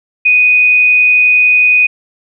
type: tone with amplitude modulation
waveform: sine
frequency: 2487 Hz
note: D#7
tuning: 1 cent flat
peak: -4 dBFS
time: 0.25-1.87 s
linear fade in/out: 10 ms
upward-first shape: sine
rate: 111 Hz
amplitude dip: 25%
effects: none